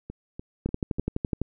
two click trains, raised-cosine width 3 ms, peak -23 / -13 dBFS, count 4 / 10, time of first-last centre 0.1-0.985 / 0.66-1.416 s, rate 3.39 / 11.9 Hz, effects none

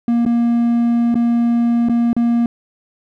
triangle tone with dropouts, 235.6 Hz, A#3, 19 cents sharp, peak -10 dBFS, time 0.08-2.46 s, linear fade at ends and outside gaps 2 ms, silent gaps 0.252-0.262 / 1.144-1.154 / 1.887-1.895 / 2.131-2.165 s, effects none

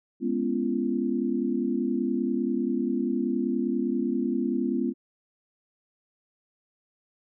sine chord, C# dominant seventh, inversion second, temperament equal with one note detuned, 207.7 / 246.9 / 277.2 / 342 Hz, G#3 / B3 / C#4 / E#4, 0 / 0 / 0 / -36 cents, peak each -31 / -27 / -31 / -30 dBFS, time 0.2-4.94 s, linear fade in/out 50 ms, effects none

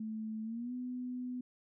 sine tone with pitch glide, 218.7 to 249.8 Hz, A3 to B3, -10 to +20 cents, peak -37 dBFS, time 0-1.41 s, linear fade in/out 5 ms, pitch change +230 cents, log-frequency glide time 0.43-0.73 s, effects none

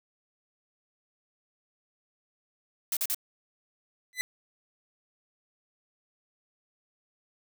blue noise bursts, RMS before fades -29 dBFS, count 3, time 2.92-3.146 s, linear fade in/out 2 ms, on 48 ms, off 41 ms
sawtooth tone with exponential growth, 2006 Hz, B6, 26 cents sharp, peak -20 dBFS, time 4.13-4.21 s, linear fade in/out 0 ms, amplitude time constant 17 ms
effects none

